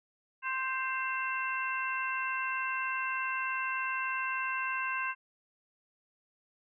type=harmonic tone with a mistuned harmonic; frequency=523.3 Hz; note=C5; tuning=in tune; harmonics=2 / 3 / 4 / 5; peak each=-35 / -35 / -41 / -37 dBFS; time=0.42-5.15 s; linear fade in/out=50 ms; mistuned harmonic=5; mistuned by=+52 cents; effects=none